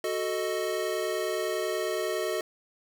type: chord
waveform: square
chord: D# diminished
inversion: first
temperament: equal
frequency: 370 / 440 / 622.3 Hz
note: F#4 / A4 / D#5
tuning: 0 / 0 / 0 cents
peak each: -33 dBFS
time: 0.04-2.41 s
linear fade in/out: 2 ms
effects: none